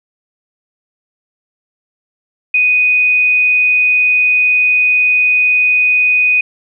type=tone; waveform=sine; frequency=2489 Hz; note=D#7; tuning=in tune; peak=-8 dBFS; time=2.54-6.41 s; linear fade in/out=5 ms; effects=none